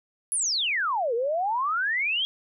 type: exponential two-way sweep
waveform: sine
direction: down then up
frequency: 10900 to 447.8 to 3323 Hz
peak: -23 dBFS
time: 0.32-2.25 s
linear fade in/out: 0 ms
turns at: 1.14 s
effects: none